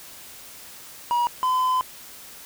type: tone pair in turn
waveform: triangle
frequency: 959 / 1018.4 Hz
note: A#5 / C6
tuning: +49 / -47 cents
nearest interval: minor second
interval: 104 cents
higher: second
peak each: -17 dBFS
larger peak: neither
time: 1.11-1.27 / 1.43-1.81 s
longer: second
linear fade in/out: 0 ms
effects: white hiss -43 dBFS RMS until 2.45 s